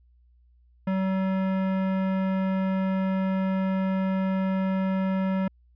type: tone with hard clipping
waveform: sine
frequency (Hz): 190.1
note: F#3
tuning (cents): +47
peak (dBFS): -25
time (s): 0.87-5.48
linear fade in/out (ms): 5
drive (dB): 17
effects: added 60 Hz sine -56 dBFS peak until 5.75 s + resampled to 11025 Hz